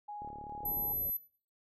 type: tone with tremolo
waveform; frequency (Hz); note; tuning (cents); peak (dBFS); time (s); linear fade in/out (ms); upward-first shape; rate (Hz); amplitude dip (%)
sine; 830.6; G#5; 0; -40; 0.08-0.93; 10; square; 2.4; 30
type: click train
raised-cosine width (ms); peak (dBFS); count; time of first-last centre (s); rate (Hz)
2; -36; 27; 0.22-0.936; 36.3
type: low-pass noise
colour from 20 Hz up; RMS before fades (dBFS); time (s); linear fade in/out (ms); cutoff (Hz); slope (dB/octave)
pink; -48; 0.63-1.1; 0; 750; 96
type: tone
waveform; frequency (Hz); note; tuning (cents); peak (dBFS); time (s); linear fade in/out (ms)
sine; 12000; F#9; +23; -32; 0.65-1.17; 5
effects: noise-tail reverb RT60 0.4 s tail -18 dB re dry